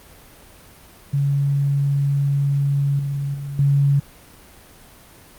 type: tone with level steps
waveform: sine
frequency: 140.6 Hz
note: C#3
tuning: 25 cents sharp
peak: -16 / -21 / -26 / -13 dBFS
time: 1.13-4 s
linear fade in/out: 10 ms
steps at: 2.99 / 3.34 / 3.59 s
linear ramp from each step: 2 ms
effects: pink hiss -46 dBFS RMS until 5.38 s + Opus 32 kbps